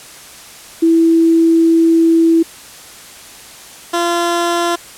sine / 15% pulse tone pair in turn, 329.6 / 343.6 Hz, E4 / F4, 0 / -28 cents, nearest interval minor second, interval 72 cents, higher second, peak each -7 dBFS, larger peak neither, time 0.82-2.43 / 3.93-4.76 s, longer first, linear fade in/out 10 ms, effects white hiss -36 dBFS RMS until 4.97 s + low-pass 11000 Hz 12 dB/octave

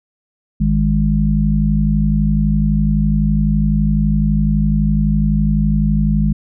harmonic tone, 51.91 Hz, G#1, in tune, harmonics 1 / 3 / 4, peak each -16 / -16 / -16 dBFS, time 0.6-6.33 s, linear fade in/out 10 ms, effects none

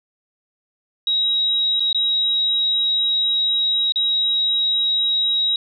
sine tone with dropouts, 3826 Hz, A#7, 44 cents sharp, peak -16 dBFS, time 1.07-5.56 s, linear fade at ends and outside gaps 2 ms, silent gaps 1.797-1.804 / 1.929-1.946 / 3.922-3.958 s, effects none

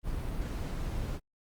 brown noise, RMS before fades -34 dBFS, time 0.03-1.2 s, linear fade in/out 50 ms, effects Opus 32 kbps

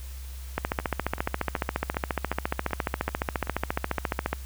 two click trains, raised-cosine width 0.5 ms, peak -10 / -21 dBFS, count 55 / 8, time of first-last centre 0.58-4.33 / 0.8-3.472 s, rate 14.4 / 2.62 Hz, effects added 65 Hz sine -36 dBFS peak until 4.45 s + white hiss -49 dBFS RMS until 4.45 s

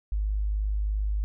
sine tone, 51.5 Hz, G#1, 14 cents flat, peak -24 dBFS, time 0.12-1.24 s, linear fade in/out 0 ms, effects none

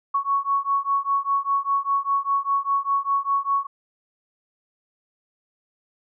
sine beating tone pair, 1108.7 / 1113.7 Hz, C#6 / C#6, 0 / +8 cents, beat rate 5 Hz, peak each -23 dBFS, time 0.14-3.67 s, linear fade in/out 10 ms, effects none

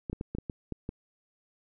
clicks, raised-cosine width 3 ms, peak -21 dBFS, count 8, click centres 0.098 / 0.13 / 0.211 / 0.35 / 0.385 / 0.498 / 0.723 / 0.891 s, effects none

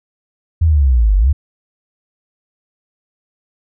sine linear two-way sweep, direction down then up, 84.8 to 46.25 to 78.6 Hz, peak -8 dBFS, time 0.61-1.33 s, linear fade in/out 10 ms, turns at 1.17 s, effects none

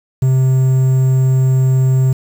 triangle tone with quantisation, 130.9 Hz, C3, 1 cent sharp, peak -7 dBFS, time 0.22-2.13 s, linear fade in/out 5 ms, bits 6, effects none

